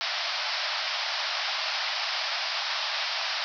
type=band-pass noise; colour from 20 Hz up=white; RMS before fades=-30 dBFS; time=0.01-3.44 s; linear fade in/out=0 ms; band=590 to 5400 Hz; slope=96 dB/octave; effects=none